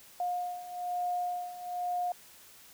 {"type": "beating tone pair", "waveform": "sine", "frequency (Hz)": [713, 714.1], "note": ["F5", "F5"], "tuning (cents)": [36, 38], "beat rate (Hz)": 1.1, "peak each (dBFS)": [-37, -33], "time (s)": [0.2, 2.12], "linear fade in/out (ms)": 2, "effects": ["white hiss -55 dBFS RMS until 2.73 s"]}